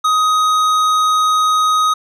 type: tone with tanh clipping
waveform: triangle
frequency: 1255 Hz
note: D#6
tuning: 15 cents sharp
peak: -13 dBFS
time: 0.04-1.94 s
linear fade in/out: 10 ms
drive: 17 dB
effects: none